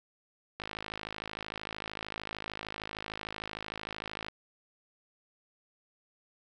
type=click train; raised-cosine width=0.3 ms; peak=-21 dBFS; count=197; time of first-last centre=0.6-4.284 s; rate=53.2 Hz; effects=none